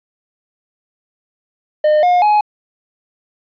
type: tone with pitch steps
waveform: triangle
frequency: 608 / 714.7 / 840.2 Hz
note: D#5 / F5 / G#5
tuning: -40 / +40 / +20 cents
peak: -7 dBFS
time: 1.84-2.41 s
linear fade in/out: 5 ms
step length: 190 ms
effects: resampled to 11025 Hz + 8-bit